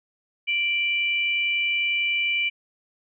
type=tone pair together; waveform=sine; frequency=2349 / 2960 Hz; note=D7 / F#7; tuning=0 / 0 cents; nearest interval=major third; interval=400 cents; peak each=-22 / -27 dBFS; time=0.47-2.5 s; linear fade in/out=20 ms; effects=none